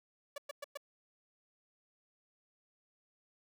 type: tone bursts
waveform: sawtooth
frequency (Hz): 573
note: D5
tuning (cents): -43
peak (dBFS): -36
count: 4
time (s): 0.36-0.774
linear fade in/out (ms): 5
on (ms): 21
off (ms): 110
effects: none